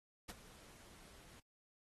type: noise with ADSR envelope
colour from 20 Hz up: pink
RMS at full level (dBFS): -45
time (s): 0.28-1.4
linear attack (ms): 17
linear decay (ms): 26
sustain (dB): -16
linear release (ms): 6
effects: AAC 32 kbps